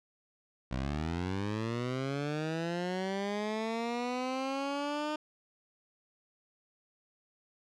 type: linear sweep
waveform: 15% pulse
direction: up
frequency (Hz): 61.4 to 305.7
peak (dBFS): -26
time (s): 0.71-5.16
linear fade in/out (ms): 5
effects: low-pass 5000 Hz 12 dB/octave